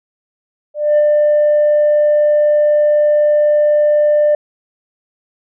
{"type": "tone with ADSR envelope", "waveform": "sine", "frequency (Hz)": 596, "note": "D5", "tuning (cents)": 25, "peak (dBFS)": -5, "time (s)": [0.74, 4.35], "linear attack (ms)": 240, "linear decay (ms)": 33, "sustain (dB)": -2, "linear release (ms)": 3, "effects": ["tanh soft clip ceiling -6 dBFS"]}